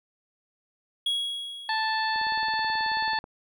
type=tone with exponential decay; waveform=triangle; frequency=3322 Hz; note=G#7; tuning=in tune; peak=-21 dBFS; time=1.06-2.49 s; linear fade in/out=5 ms; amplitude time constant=310 ms
type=harmonic tone; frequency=880 Hz; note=A5; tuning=in tune; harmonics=1 / 2 / 3 / 4 / 5; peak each=-27 / -29 / -39 / -38 / -33 dBFS; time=1.69-3.19 s; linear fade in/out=2 ms
type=click train; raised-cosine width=1 ms; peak=-30 dBFS; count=21; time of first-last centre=2.16-3.241 s; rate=18.5 Hz
effects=none